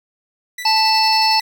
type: tone with tremolo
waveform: sawtooth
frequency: 1974 Hz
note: B6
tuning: 1 cent flat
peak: -22 dBFS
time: 0.58-1.41 s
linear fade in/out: 5 ms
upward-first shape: square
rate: 11 Hz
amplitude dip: 40%
type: harmonic tone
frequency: 880 Hz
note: A5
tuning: in tune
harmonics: 1 / 3 / 5 / 6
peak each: -15 / -22 / -18 / -19 dBFS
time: 0.65-1.4 s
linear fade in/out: 5 ms
effects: none